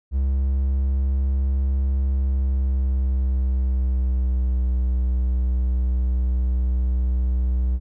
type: tone with pitch glide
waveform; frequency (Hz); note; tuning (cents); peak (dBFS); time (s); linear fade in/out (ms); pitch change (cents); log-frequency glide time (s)
triangle; 67 to 62.51; C2 to B1; +42 to +22; -16; 0.11-7.8; 50; -120; 2.01-4.7
effects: none